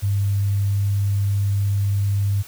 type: tone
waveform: sine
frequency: 100 Hz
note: G2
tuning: 35 cents sharp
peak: -17 dBFS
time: 0.02-2.43 s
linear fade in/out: 20 ms
effects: white hiss -43 dBFS RMS until 2.47 s